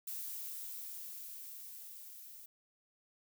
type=noise with level ramp; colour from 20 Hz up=violet; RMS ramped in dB=-42 to -53 dBFS; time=0.07-2.46 s; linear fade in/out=5 ms; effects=none